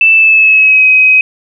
sine tone with pitch glide, 2647 to 2529 Hz, E7 to D#7, +7 to +28 cents, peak -3 dBFS, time 0.01-1.21 s, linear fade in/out 2 ms, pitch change -79 cents, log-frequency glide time 0.13-0.86 s, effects none

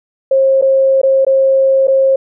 sine tone with dropouts, 536 Hz, C5, 42 cents sharp, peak -7 dBFS, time 0.31-2.16 s, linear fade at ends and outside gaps 5 ms, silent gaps 0.614-0.622 / 1.016-1.032 / 1.249-1.266 / 1.872-1.88 s, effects none

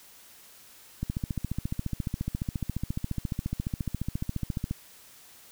click train, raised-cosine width 5 ms, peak -17 dBFS, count 54, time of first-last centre 1.03-4.711 s, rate 14.4 Hz, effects white hiss -53 dBFS RMS until 5.51 s

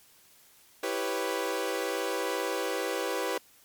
sawtooth chord, C# half-diminished seventh, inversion first, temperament equal, 329.6 / 392 / 493.9 / 554.4 Hz, E4 / G4 / B4 / C#5, 0 / 0 / 0 / 0 cents, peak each -33 / -30 / -29 / -32 dBFS, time 0.83-3.38 s, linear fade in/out 5 ms, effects white hiss -59 dBFS RMS until 3.64 s + MP3 96 kbps

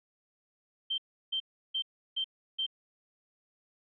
sine tone bursts, 3133 Hz, G7, 2 cents flat, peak -29 dBFS, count 5, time 0.9-2.665 s, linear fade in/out 10 ms, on 81 ms, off 340 ms, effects none

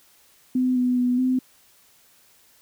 sine tone with pitch steps, 254.3 / 249.3 / 247.5 / 256.3 Hz, C4 / B3 / B3 / C4, -49 / +16 / +4 / -36 cents, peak -18 dBFS, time 0.55-1.39 s, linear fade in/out 5 ms, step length 210 ms, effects white hiss -57 dBFS RMS until 2.61 s

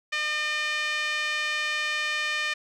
5% pulse tone with band-pass filter, 605 Hz, D#5, 49 cents flat, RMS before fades -28 dBFS, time 0.12-2.54 s, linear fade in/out 10 ms, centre 2000 Hz, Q 2.1, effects none

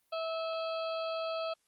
harmonic tone with a mistuned harmonic, 651 Hz, E5, 22 cents flat, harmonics 1 / 2 / 4 / 5 / 6 / 7, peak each -34 / -40 / -46 / -48 / -50 / -51 dBFS, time 0.12-1.54 s, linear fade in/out 10 ms, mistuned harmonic 6, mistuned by +90 cents, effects white hiss -75 dBFS RMS until 1.67 s + Opus 32 kbps

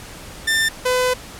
sawtooth tone pair in turn, 1790 / 504 Hz, A6 / B4, +29 / +35 cents, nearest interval octave + minor seventh, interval 2194 cents, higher first, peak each -12 dBFS, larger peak neither, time 0.47-0.69 / 0.85-1.14 s, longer second, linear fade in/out 10 ms, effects pink hiss -37 dBFS RMS until 1.39 s + low-pass 12000 Hz 12 dB/octave

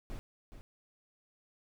brown noise with echo, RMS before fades -41 dBFS, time 0.1-0.19 s, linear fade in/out 0 ms, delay 420 ms, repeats 1, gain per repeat -9 dB, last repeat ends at 0.61 s, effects none

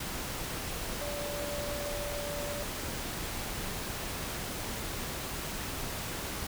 sine tone in noise, 581 Hz, D5, 19 cents flat, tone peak -37 dBFS, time 1.01-2.63 s, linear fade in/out 5 ms, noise pink, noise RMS -37 dBFS, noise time 0-6.47 s, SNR -3 dB, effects none

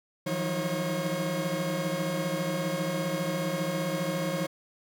40% pulse tone cluster, 159.4 / 174.3 / 186.8 / 312.5 / 543 Hz, D#3 / F3 / F#3 / D#4 / C#5, +42 / -3 / +17 / +8 / -36 cents, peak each -34 / -33 / -38 / -37 / -31 dBFS, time 0.26-4.47 s, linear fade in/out 10 ms, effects none

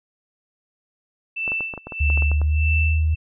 sine tone with tremolo, 2659 Hz, E7, 14 cents sharp, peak -21 dBFS, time 1.36-3.16 s, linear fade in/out 10 ms, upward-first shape sine, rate 1.6 Hz, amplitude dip 95%
clicks, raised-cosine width 1 ms, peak -19 dBFS, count 12, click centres 1.478 / 1.519 / 1.607 / 1.738 / 1.777 / 1.87 / 1.922 / 2.101 / 2.175 / 2.223 / 2.316 / 2.416 s
sine tone with pitch glide, 73.42 to 78.69 Hz, D2 to D#2, 0 to +20 cents, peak -16 dBFS, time 2-3.15 s, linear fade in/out 10 ms, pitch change +120 cents, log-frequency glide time 2.25-2.74 s
effects none

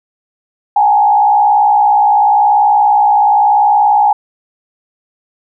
sine tone with frequency modulation, 830.6 Hz, G#5, in tune, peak -6 dBFS, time 0.76-4.13 s, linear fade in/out 5 ms, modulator 60.9 Hz, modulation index 0.81, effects none

